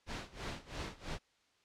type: noise with tremolo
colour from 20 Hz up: pink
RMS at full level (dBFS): -40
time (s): 0.06-1.19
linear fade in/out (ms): 50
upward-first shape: sine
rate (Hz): 3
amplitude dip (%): 90
effects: white hiss -72 dBFS RMS until 1.64 s + low-pass 5000 Hz 12 dB/octave

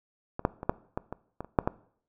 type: clicks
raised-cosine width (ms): 1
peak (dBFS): -20 / -8 / -22 / -9 / -16 / -21 / -21 / -29 / -6 / -11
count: 10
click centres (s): 0.394 / 0.451 / 0.631 / 0.695 / 0.975 / 1.126 / 1.406 / 1.446 / 1.588 / 1.675
effects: noise-tail reverb RT60 0.6 s tail -20 dB re dry

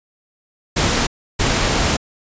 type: noise bursts at uneven times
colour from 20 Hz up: pink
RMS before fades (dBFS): -17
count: 2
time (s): 0.76-1.07 / 1.39-1.97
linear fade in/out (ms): 10
effects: resampled to 16000 Hz

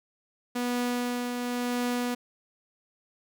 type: tone with tremolo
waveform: sawtooth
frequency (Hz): 244.5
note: B3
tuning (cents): -17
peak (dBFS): -22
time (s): 0.55-2.15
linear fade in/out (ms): 10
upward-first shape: triangle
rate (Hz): 0.95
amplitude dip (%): 40
effects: none

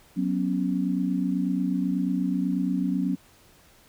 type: chord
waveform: sine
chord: F# suspended fourth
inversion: none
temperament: equal with one note detuned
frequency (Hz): 185 / 246.9 / 275.1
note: F#3 / B3 / C#4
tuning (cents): 0 / 0 / -13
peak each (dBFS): -26 / -29 / -27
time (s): 0.16-3.16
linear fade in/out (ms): 20
effects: pink hiss -56 dBFS RMS until 3.88 s

